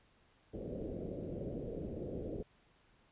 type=low-pass noise; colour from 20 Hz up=white; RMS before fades=-42 dBFS; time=0.53-2.43 s; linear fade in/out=10 ms; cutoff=550 Hz; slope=48 dB/octave; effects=pink hiss -69 dBFS RMS until 3.11 s + resampled to 8000 Hz